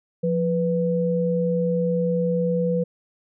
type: tone pair together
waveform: sine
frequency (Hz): 174.61 / 493.9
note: F3 / B4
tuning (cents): 0 / 0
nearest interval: octave + tritone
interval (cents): 1800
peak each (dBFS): -22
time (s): 0.23-2.84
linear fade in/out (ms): 10
effects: none